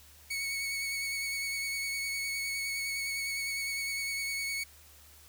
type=tone with vibrato; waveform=sawtooth; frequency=2217 Hz; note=C#7; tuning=in tune; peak=-29 dBFS; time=0.3-4.64 s; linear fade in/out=10 ms; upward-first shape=sine; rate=9.8 Hz; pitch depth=17 cents each way; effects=added 74 Hz sine -59 dBFS peak until 5.28 s + white hiss -57 dBFS RMS until 5.28 s